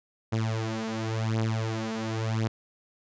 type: beating tone pair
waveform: sawtooth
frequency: 110.9 / 111.83 Hz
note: A2 / A2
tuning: +14 / +29 cents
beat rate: 0.93 Hz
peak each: -26 dBFS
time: 0.32-2.48 s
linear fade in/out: 10 ms
effects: resampled to 16000 Hz